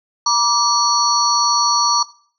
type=tone cluster; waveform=sine; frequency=957 / 1169 / 4421 / 5790 Hz; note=A#5 / D6 / C#8 / F#8; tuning=+45 / -8 / -5 / -38 cents; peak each=-18 dBFS; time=0.26-2.03 s; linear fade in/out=5 ms; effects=noise-tail reverb RT60 0.5 s tail -18 dB re dry